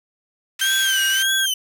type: band-pass noise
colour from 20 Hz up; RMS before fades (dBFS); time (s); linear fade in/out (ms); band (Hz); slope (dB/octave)
pink; -31; 0.59-1.23; 5; 1600 to 13000; 24
type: tone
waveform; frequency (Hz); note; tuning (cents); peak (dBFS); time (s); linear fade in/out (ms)
sine; 1568; G6; 0; -20; 0.61-1.46; 5
type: tone with vibrato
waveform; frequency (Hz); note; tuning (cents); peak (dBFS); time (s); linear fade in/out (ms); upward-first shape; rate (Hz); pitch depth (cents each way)
sawtooth; 3114; G7; -12; -16; 0.61-1.54; 5; sine; 1.7; 140
effects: none